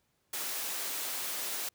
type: high-pass noise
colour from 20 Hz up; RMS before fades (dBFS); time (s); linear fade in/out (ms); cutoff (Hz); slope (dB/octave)
white; -36; 0.33-1.69; 5; 300; 12
effects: pink hiss -75 dBFS RMS until 1.74 s + high-pass 60 Hz 12 dB/octave